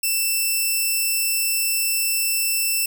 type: tone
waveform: 5% pulse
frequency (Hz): 2665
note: E7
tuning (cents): +18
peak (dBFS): -10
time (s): 0.03-2.86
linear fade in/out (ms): 5
effects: none